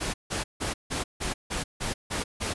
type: noise bursts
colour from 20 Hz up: pink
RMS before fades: -30 dBFS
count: 9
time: 0-2.54 s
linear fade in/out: 20 ms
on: 140 ms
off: 160 ms
effects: resampled to 24000 Hz